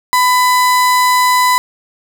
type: tone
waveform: 35% pulse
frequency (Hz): 1000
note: B5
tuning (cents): +21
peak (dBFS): -7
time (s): 0.13-1.58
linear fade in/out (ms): 0
effects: none